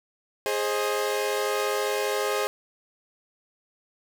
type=chord; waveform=sawtooth; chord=Ab major; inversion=none; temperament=equal with one note detuned; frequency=415.3 / 530.2 / 622.3 Hz; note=Ab4 / C5 / Eb5; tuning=0 / +23 / 0 cents; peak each=-23 / -25 / -29 dBFS; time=0.46-2.47 s; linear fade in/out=0 ms; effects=none